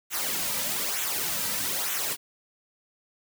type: noise with flanger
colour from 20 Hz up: white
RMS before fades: -29 dBFS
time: 0.1-2.17 s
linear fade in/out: 50 ms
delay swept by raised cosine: 0.2 to 2.8 ms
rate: 1.1 Hz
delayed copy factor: -0.65
effects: none